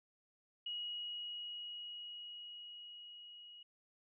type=tone with level ramp; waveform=sine; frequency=2900 Hz; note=F#7; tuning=35 cents flat; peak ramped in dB=-39 to -53 dBFS; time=0.66-3.63 s; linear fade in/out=5 ms; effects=none